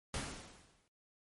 pink noise with exponential decay, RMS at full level -37 dBFS, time 0.14-0.88 s, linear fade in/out 2 ms, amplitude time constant 160 ms, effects MP3 48 kbps

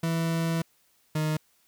40% pulse tone pair in turn, 164.81 / 154.71 Hz, E3 / D#3, 0 / -10 cents, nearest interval minor second, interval 110 cents, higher first, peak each -24 dBFS, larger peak neither, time 0.03-0.62 / 1.15-1.37 s, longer first, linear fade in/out 5 ms, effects white hiss -66 dBFS RMS until 1.67 s

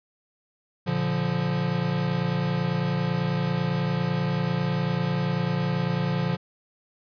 square chord, Bb major, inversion none, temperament equal with one note detuned, 116.54 / 144.48 / 174.61 Hz, Bb2 / D3 / F3, 0 / -28 / 0 cents, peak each -32 / -28 / -27 dBFS, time 0.86-6.37 s, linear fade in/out 20 ms, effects resampled to 11025 Hz

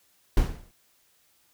brown noise with exponential decay, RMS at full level -18 dBFS, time 0.37-0.71 s, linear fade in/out 2 ms, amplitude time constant 73 ms, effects white hiss -65 dBFS RMS until 1.53 s

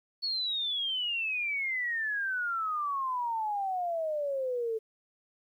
sine exponential sweep, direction down, 4435 to 436.3 Hz, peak -29 dBFS, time 0.22-4.79 s, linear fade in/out 20 ms, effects 11-bit

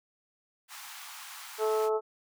pink high-pass noise, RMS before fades -45 dBFS, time 0.68-1.9 s, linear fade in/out 50 ms, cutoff 830 Hz, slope 48 dB/octave
harmonic tone, 217.4 Hz, A3, 21 cents flat, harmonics 2 / 3 / 4 / 5 / 6, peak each -26 / -36 / -35 / -44 / -37 dBFS, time 1.58-2.01 s, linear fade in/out 50 ms
effects none

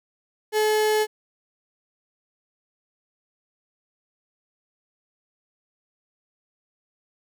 35% pulse tone, 428.8 Hz, A4, 45 cents flat, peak -17 dBFS, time 0.52-1.07 s, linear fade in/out 50 ms, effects none

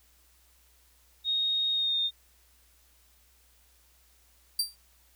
sine tone with pitch glide, 3729 to 3659 Hz, A#7 to A#7, 0 to -33 cents, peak -25 dBFS, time 1.24-2.11 s, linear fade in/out 50 ms, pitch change -33 cents, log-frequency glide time 1.72-2 s
sawtooth tone with exponential decay, 4699 Hz, D8, in tune, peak -19 dBFS, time 4.59-4.76 s, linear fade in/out 5 ms, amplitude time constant 35 ms
effects added 60 Hz sine -64 dBFS peak until 5.15 s + white hiss -64 dBFS RMS until 5.15 s

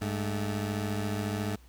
20% pulse tone pair together, 101.6 / 217.4 Hz, G#2 / A3, -38 / -21 cents, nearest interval octave + minor second, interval 1317 cents, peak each -26 / -31 dBFS, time 0.01-1.56 s, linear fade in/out 10 ms, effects added 60 Hz sine -52 dBFS peak until 1.68 s + pink hiss -62 dBFS RMS until 1.68 s

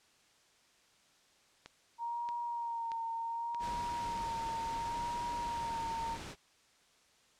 click train, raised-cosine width 0.2 ms, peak -30 dBFS, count 5, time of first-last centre 1.66-4.176 s, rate 1.59 Hz
sine tone with vibrato, 932 Hz, A#5, 1 cent flat, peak -35 dBFS, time 1.98-6.18 s, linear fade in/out 50 ms, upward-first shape sine, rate 0.69 Hz, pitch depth 32 cents each way
pink noise, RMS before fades -45 dBFS, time 3.59-6.36 s, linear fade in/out 50 ms
effects white hiss -67 dBFS RMS until 7.39 s + low-pass 7000 Hz 12 dB/octave

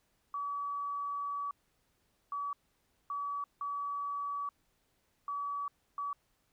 sine tone bursts at uneven times, 1142 Hz, D6, 49 cents flat, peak -34 dBFS, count 6, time 0.34-1.51 / 2.32-2.53 / 3.1-3.44 / 3.61-4.49 / 5.28-5.68 / 5.98-6.13 s, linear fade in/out 2 ms, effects pink hiss -75 dBFS RMS until 6.52 s

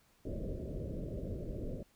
pink low-pass noise, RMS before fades -40 dBFS, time 0.25-1.83 s, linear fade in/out 5 ms, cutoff 620 Hz, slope 96 dB/octave, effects pink hiss -69 dBFS RMS until 1.95 s

